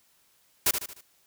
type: noise with echo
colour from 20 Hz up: white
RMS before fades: -22 dBFS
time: 0.66-0.71 s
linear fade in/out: 5 ms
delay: 75 ms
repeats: 4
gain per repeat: -7 dB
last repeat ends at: 1.01 s
effects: white hiss -65 dBFS RMS until 1.26 s